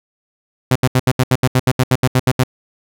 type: tone bursts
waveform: sawtooth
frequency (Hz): 128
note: C3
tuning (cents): -38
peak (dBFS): -6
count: 15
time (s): 0.71-2.436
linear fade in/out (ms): 5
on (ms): 46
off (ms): 74
effects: none